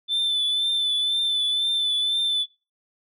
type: tone with vibrato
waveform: sine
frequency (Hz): 3520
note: A7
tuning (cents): 0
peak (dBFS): -18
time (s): 0.08-2.46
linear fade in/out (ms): 50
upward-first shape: triangle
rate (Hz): 2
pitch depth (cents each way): 38
effects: noise-tail reverb RT60 0.3 s tail -23 dB re dry + tanh soft clip ceiling -19 dBFS